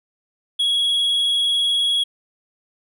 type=tone with vibrato; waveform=triangle; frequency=3327 Hz; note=G#7; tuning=2 cents sharp; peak=-15 dBFS; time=0.59-2.04 s; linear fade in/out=10 ms; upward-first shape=sine; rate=20 Hz; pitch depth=26 cents each way; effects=none